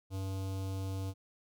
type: tone with notch filter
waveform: square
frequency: 96 Hz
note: G2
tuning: 36 cents flat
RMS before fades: -37 dBFS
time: 0.1-1.14 s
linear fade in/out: 50 ms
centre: 1800 Hz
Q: 0.84
effects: none